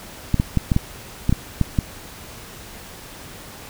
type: clicks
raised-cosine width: 5 ms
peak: -4 dBFS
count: 9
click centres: 0.343 / 0.399 / 0.573 / 0.718 / 0.764 / 1.294 / 1.326 / 1.613 / 1.788 s
effects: pink hiss -39 dBFS RMS until 3.69 s